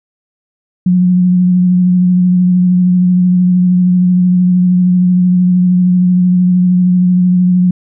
sine tone with vibrato, 180.6 Hz, F#3, 42 cents flat, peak -6 dBFS, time 0.86-7.71 s, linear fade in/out 5 ms, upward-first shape triangle, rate 13 Hz, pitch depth 25 cents each way, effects none

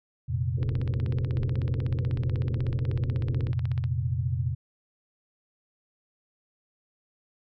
sine chord, F suspended fourth, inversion none, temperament just, 87.31 / 116.41 / 130.96 Hz, F2 / Bb2 / C3, 0 / -2 / +2 cents, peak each -30 / -29 / -29 dBFS, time 0.28-4.55 s, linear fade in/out 20 ms
pink low-pass noise, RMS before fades -37 dBFS, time 0.57-3.52 s, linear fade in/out 10 ms, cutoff 530 Hz, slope 96 dB/octave
click train, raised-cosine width 0.3 ms, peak -26 dBFS, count 53, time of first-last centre 0.63-3.84 s, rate 16.2 Hz
effects none

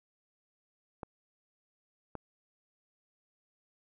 clicks, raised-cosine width 1 ms, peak -25 dBFS, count 2, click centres 1.032 / 2.153 s, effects none

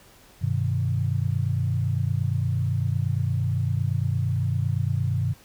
sine chord, G augmented, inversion none, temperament equal with one note detuned, 98 / 126.21 / 155.56 Hz, G2 / B2 / D#3, 0 / +38 / 0 cents, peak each -25 / -25 / -29 dBFS, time 0.41-5.34 s, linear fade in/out 20 ms, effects pink hiss -53 dBFS RMS until 5.44 s

